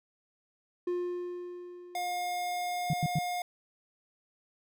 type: tone with exponential decay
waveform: triangle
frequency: 354.8 Hz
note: F4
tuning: 27 cents sharp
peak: -26 dBFS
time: 0.87-3.13 s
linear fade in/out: 5 ms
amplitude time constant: 490 ms
type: tone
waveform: square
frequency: 713 Hz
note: F5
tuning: 36 cents sharp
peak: -32 dBFS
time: 1.95-3.42 s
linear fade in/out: 2 ms
type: tone bursts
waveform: sine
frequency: 155.56 Hz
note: D#3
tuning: in tune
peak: -25 dBFS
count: 3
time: 2.9-3.188 s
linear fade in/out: 2 ms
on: 34 ms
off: 93 ms
effects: none